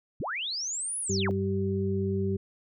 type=linear two-way sweep; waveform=sine; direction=up then down; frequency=51.3 to 10548 to 51.3 Hz; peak=-30 dBFS; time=0.2-1.31 s; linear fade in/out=0 ms; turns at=1 s
type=harmonic tone; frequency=97 Hz; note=G2; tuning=18 cents flat; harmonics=1 / 2 / 4; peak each=-30 / -30 / -30 dBFS; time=1.09-2.37 s; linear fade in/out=10 ms
effects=none